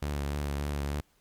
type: tone with vibrato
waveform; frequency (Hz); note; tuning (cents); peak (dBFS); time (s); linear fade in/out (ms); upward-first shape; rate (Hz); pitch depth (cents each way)
sawtooth; 71.9; D2; -36; -26; 0.02-1.01; 5; triangle; 3.4; 38
effects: pink hiss -68 dBFS RMS until 1.2 s + MP3 96 kbps